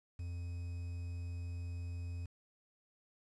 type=tone with quantisation; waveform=triangle; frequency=87 Hz; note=F2; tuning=6 cents flat; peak=-37 dBFS; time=0.19-2.26 s; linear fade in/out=5 ms; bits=10; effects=resampled to 22050 Hz